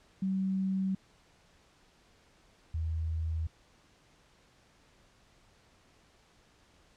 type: tone pair in turn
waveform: sine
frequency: 190.8 / 80.59 Hz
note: G3 / E2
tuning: -47 / -39 cents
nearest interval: octave + minor third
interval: 1492 cents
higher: first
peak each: -28 / -30 dBFS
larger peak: first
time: 0.22-0.95 / 2.74-3.47 s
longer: neither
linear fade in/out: 5 ms
effects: pink hiss -64 dBFS RMS until 6.96 s + low-pass 7000 Hz 12 dB/octave